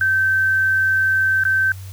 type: tone with dropouts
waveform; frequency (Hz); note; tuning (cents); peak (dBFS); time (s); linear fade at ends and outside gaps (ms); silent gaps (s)
sine; 1549; G6; -21; -14; 0.01-1.72; 2; 1.437-1.451
effects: added 95 Hz sine -31 dBFS peak until 1.92 s + white hiss -45 dBFS RMS until 1.92 s